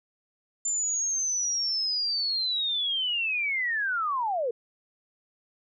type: linear sweep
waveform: sine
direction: down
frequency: 7230 to 445.6 Hz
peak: -25 dBFS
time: 0.65-4.51 s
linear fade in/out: 5 ms
effects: none